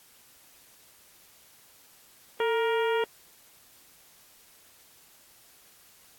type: harmonic tone with a mistuned harmonic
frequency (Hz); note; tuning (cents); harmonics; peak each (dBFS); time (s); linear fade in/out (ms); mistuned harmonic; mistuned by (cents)
469.8; A#4; +13; 1 / 2 / 3 / 4 / 5 / 6 / 7; -25 / -31 / -35 / -37 / -39 / -41 / -42; 2.4-3.04; 2; 1; -78
effects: white hiss -57 dBFS RMS until 6.18 s + AAC 64 kbps